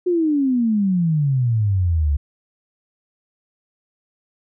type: exponential sweep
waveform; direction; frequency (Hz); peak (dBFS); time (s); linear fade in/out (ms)
sine; down; 366.6 to 69.2; -15; 0.06-2.17; 10
effects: none